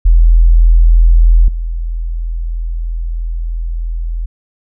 sine tone with level steps, 41.56 Hz, E1, 15 cents sharp, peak -3 / -15 dBFS, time 0.05-4.26 s, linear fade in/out 10 ms, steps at 1.48 s, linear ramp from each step 2 ms, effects none

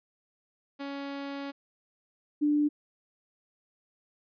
sawtooth / sine tone pair in turn, 279.4 / 295.5 Hz, C#4 / D4, +14 / +11 cents, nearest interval minor second, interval 97 cents, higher second, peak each -31 / -22 dBFS, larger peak second, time 0.79-1.52 / 2.41-2.69 s, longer first, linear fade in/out 20 ms, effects resampled to 11025 Hz

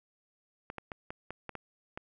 clicks, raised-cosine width 0.5 ms, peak -24 dBFS, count 8, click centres 0.701 / 0.783 / 0.918 / 1.105 / 1.306 / 1.493 / 1.553 / 1.975 s, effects none

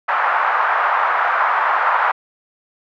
white band-pass noise, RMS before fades -17 dBFS, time 0.08-2.12 s, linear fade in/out 10 ms, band 800 to 1400 Hz, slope 24 dB/octave, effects none

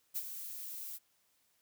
violet noise with ADSR envelope, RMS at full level -35 dBFS, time 0.14-0.99 s, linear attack 28 ms, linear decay 46 ms, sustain -9 dB, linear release 35 ms, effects white hiss -74 dBFS RMS until 1.61 s

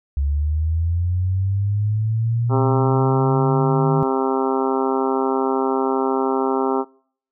sine linear sweep, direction up, 68.9 to 152.1 Hz, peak -17 dBFS, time 0.17-4.03 s, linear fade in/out 0 ms
harmonic tone, 132.8 Hz, C3, 26 cents sharp, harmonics 2 / 3 / 4 / 5 / 6 / 7 / 8 / 9 / 10, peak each -23 / -21 / -30 / -31 / -26 / -27 / -31 / -31 / -31 dBFS, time 2.49-6.85 s, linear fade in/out 50 ms
effects noise-tail reverb RT60 0.6 s tail -26 dB re dry

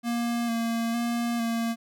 square tone with vibrato, 233.1 Hz, A#3, in tune, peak -26 dBFS, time 0.03-1.76 s, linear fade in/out 50 ms, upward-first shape square, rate 1.1 Hz, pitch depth 21 cents each way, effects none

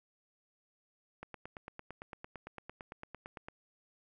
click train, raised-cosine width 0.5 ms, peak -29 dBFS, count 21, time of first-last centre 1.23-3.485 s, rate 8.87 Hz, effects none

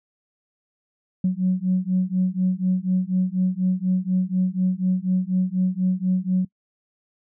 sine beating tone pair, 182.6 / 186.7 Hz, F#3 / F#3, -23 / +16 cents, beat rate 4.1 Hz, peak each -21 dBFS, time 1.24-6.45 s, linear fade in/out 5 ms, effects noise-tail reverb RT60 0.1 s tail -23 dB re dry + tanh soft clip ceiling -12 dBFS

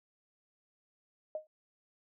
sine tone with exponential decay, 620 Hz, D#5, 6 cents flat, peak -31 dBFS, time 1.35-1.47 s, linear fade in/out 2 ms, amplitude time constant 26 ms, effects none

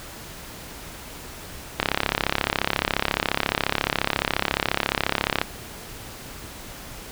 click train, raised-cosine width 0.3 ms, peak -3 dBFS, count 125, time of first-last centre 1.8-5.415 s, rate 34.3 Hz, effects pink hiss -39 dBFS RMS until 7.11 s

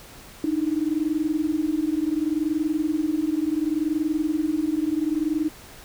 sine tone pair together, 298.8 / 319.5 Hz, D4 / D#4, +30 / +46 cents, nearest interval minor second, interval 116 cents, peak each -24 dBFS, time 0.44-5.49 s, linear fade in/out 2 ms, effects pink hiss -45 dBFS RMS until 5.84 s

